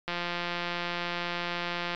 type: click train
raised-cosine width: 0.3 ms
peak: -16 dBFS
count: 326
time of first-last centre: 0.08-1.948 s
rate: 174 Hz
effects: resampled to 16000 Hz